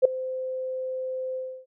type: tone with ADSR envelope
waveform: sine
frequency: 517 Hz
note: C5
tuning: 21 cents flat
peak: -9 dBFS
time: 0.02-1.66 s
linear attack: 31 ms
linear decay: 4 ms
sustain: -19 dB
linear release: 300 ms
effects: none